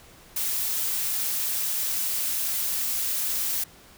blue noise, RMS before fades -27 dBFS, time 0.36-3.64 s, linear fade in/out 5 ms, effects pink hiss -51 dBFS RMS until 3.97 s

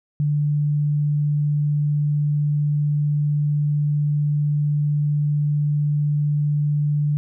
sine tone, 147.4 Hz, D3, 7 cents sharp, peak -17 dBFS, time 0.2-7.17 s, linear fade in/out 0 ms, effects none

